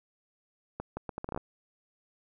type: accelerating click train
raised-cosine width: 1 ms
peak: -21 dBFS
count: 10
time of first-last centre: 0.8-1.376 s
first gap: 170 ms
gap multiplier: 0.72
effects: none